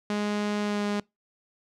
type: tone with pitch glide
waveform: sawtooth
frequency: 207.7 to 205.6 Hz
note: G#3 to G#3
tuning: 0 to -17 cents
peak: -22 dBFS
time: 0.1-1 s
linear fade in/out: 2 ms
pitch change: -17 cents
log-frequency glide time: 0.62-0.84 s
effects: noise-tail reverb RT60 0.2 s tail -25 dB re dry + low-pass 6000 Hz 12 dB/octave